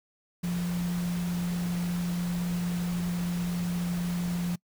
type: tone in noise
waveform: sine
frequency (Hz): 175.2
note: F3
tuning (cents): +6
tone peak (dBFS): -27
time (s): 0.43-4.56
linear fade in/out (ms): 10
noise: pink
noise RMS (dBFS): -41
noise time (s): 0.43-4.56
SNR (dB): +11
effects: noise-tail reverb RT60 0.1 s tail -25 dB re dry